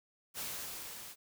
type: noise with level ramp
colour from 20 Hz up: white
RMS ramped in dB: -39 to -49 dBFS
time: 0.34-1.16 s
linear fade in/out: 50 ms
effects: none